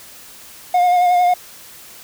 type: tone with vibrato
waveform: triangle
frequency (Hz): 715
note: F5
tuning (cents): +41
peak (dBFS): -9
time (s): 0.74-1.34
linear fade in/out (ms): 5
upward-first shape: sine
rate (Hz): 11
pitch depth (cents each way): 27
effects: white hiss -40 dBFS RMS until 2.03 s